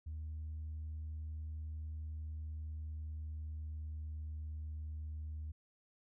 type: tone with pitch glide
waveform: sine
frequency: 77.78 to 77.06 Hz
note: D#2 to D#2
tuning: 0 to -16 cents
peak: -39 dBFS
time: 0.06-5.52 s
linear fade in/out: 10 ms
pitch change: -16 cents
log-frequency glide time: 1.9-4.41 s
effects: tanh soft clip ceiling -38 dBFS